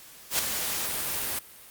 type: noise with ADSR envelope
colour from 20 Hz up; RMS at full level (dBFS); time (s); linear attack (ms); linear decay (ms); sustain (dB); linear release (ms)
white; -23; 0.3-1.39; 88; 7; -7; 4
effects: white hiss -49 dBFS RMS until 1.7 s + Opus 48 kbps